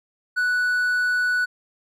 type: tone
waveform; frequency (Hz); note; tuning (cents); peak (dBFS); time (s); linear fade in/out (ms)
triangle; 1480; F#6; 0; -17; 0.36-1.46; 20
effects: none